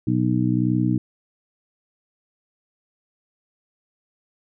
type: harmonic tone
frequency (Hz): 61.74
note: B1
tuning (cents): 0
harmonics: 2 / 3 / 4 / 5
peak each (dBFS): -22 / -24 / -24 / -23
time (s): 0.07-0.98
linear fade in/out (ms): 5
effects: none